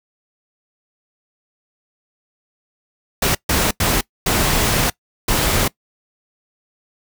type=noise bursts at uneven times; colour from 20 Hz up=pink; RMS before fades=-17 dBFS; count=5; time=3.22-3.35 / 3.49-3.71 / 3.8-4.01 / 4.26-4.9 / 5.28-5.68 s; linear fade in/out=5 ms; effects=noise-tail reverb RT60 0.1 s tail -22 dB re dry